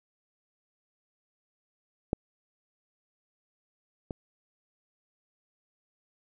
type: clicks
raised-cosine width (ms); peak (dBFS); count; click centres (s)
2; -12 / -21; 2; 2.131 / 4.108
effects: none